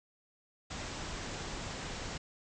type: low-pass noise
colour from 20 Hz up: pink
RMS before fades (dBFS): -41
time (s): 0.7-2.18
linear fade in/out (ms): 10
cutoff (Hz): 7900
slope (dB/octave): 96
effects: none